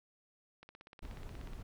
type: click train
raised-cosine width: 0.3 ms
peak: -37 dBFS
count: 16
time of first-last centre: 0.63-1.534 s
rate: 16.6 Hz
type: noise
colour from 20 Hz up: brown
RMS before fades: -46 dBFS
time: 1.02-1.63 s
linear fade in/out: 10 ms
effects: none